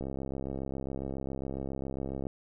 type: click train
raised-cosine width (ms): 2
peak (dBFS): -23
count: 153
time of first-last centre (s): 0.01-2.269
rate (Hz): 67.3
effects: none